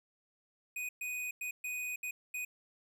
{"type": "tone bursts at uneven times", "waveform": "square", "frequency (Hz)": 2489, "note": "D#7", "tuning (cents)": 0, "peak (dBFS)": -37, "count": 6, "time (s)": [[0.76, 0.89], [1.01, 1.31], [1.41, 1.51], [1.64, 1.96], [2.03, 2.11], [2.34, 2.45]], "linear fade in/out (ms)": 5, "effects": []}